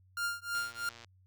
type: tone with tremolo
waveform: 45% pulse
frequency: 1401 Hz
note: F6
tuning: 5 cents sharp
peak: -30 dBFS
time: 0.17-0.89 s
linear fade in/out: 2 ms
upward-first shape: triangle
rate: 3.1 Hz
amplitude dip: 100%
type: click train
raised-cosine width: 0.2 ms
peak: -33 dBFS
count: 59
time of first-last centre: 0.55-1.046 s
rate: 117 Hz
effects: added 93 Hz sine -61 dBFS peak until 1.26 s